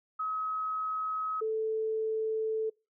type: tone pair in turn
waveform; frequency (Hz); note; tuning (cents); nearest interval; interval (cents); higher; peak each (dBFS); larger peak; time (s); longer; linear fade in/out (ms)
sine; 1276 / 439.6; D#6 / A4; +43 / -2; octave + tritone; 1845; first; -30 / -28; second; 0.19-1.41 / 1.41-2.7; second; 10
effects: noise-tail reverb RT60 0.3 s tail -26 dB re dry